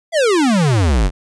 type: exponential sweep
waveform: square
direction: down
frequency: 696 to 41.2 Hz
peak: -12 dBFS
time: 0.12-1.11 s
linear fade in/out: 50 ms
effects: resampled to 22050 Hz